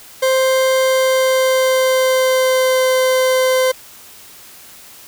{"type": "tone with pitch glide", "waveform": "40% pulse", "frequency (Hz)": [523.3, 516.4], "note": ["C5", "C5"], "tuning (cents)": [0, -23], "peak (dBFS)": -11, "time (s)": [0.22, 3.72], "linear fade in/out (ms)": 10, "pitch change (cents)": -23, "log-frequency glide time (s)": [0.79, 2.84], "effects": ["white hiss -40 dBFS RMS until 5.07 s"]}